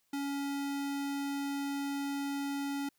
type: tone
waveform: square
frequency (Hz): 280.5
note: C#4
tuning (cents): +21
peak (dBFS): -34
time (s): 0.13-2.89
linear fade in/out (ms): 5
effects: white hiss -75 dBFS RMS until 2.98 s

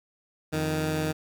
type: tone pair together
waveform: 15% pulse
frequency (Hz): 87.31 / 155.56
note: F2 / D#3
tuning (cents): 0 / 0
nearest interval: minor seventh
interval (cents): 1000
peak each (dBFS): -28 / -20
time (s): 0.52-1.13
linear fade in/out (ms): 20
effects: none

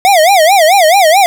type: tone with vibrato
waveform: square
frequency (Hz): 706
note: F5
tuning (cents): +19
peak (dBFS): -5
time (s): 0.05-1.26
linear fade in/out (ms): 0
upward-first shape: sine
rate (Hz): 4.6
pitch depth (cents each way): 240
effects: none

